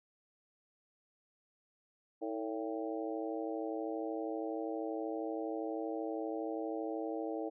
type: harmonic tone with a mistuned harmonic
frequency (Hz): 112.6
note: A2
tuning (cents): +40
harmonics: 3 / 4 / 5 / 6 / 7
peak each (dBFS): -39 / -41 / -43 / -45 / -46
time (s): 2.21-7.5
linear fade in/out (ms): 20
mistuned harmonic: 3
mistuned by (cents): -83
effects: none